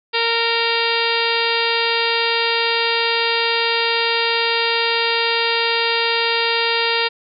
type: harmonic tone with a mistuned harmonic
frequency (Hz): 462.3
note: A#4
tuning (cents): -14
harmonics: 1 / 2 / 3 / 4 / 5 / 6 / 7 / 8 / 9 / 10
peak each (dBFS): -23 / -24 / -27 / -25 / -26 / -23 / -28 / -25 / -28 / -27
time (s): 0.13-7.09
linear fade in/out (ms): 20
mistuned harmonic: 10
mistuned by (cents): +41
effects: none